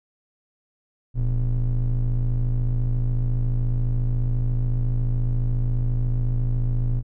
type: ring-modulated tone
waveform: triangle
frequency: 73.2 Hz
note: D2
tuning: 5 cents flat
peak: -14 dBFS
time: 1.14-7.03 s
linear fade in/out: 50 ms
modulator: 46.1 Hz
effects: none